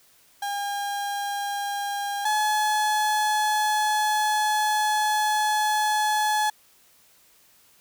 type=tone pair in turn; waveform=35% pulse; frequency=808 / 851.3 Hz; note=G#5 / G#5; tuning=-48 / +43 cents; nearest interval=minor second; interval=91 cents; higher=second; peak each=-25 / -19 dBFS; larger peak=second; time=0.42-2.25 / 2.25-6.5 s; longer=second; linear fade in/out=5 ms; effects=white hiss -58 dBFS RMS until 7.8 s